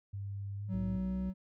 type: tone with pitch glide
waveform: sine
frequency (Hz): 99.6 to 107.99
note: G2 to A2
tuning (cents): +28 to -32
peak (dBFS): -37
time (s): 0.13-0.97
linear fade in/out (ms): 10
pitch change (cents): +140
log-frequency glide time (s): 0.57-0.76
type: tone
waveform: triangle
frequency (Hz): 187.8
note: F#3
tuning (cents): +26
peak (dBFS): -31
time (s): 0.68-1.34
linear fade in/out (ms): 50
type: harmonic tone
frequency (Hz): 61.74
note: B1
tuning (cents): 0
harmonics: 1 / 2 / 3 / 4 / 5 / 6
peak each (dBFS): -40 / -55 / -60 / -56 / -57 / -56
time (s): 0.74-1.3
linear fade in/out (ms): 0
effects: none